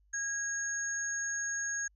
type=tone pair together; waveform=sine; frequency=1641 / 6564 Hz; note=G#6 / G#8; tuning=-21 / -21 cents; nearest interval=2 octaves; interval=2400 cents; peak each=-35 / -35 dBFS; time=0.13-1.88 s; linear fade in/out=10 ms; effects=added 50 Hz sine -64 dBFS peak until 1.95 s